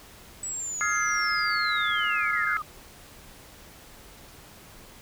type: linear sweep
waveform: sine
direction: down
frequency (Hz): 7910 to 1174.7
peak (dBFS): -30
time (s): 0.43-2.62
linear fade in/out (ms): 2
type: chord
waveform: sine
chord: F minor seventh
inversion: third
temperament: just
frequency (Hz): 1257.2 / 1396.9 / 1676.3 / 2095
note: Eb6 / F6 / Ab6 / C7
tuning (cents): +18 / 0 / +16 / +2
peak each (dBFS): -29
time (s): 0.81-2.57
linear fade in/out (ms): 0
effects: tanh soft clip ceiling -12 dBFS + pink hiss -49 dBFS RMS until 5.01 s